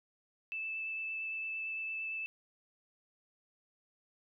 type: tone with vibrato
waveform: sine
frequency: 2633 Hz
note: E7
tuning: 3 cents flat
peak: -36 dBFS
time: 0.52-2.26 s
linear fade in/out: 0 ms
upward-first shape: triangle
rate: 8.8 Hz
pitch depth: 10 cents each way
effects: none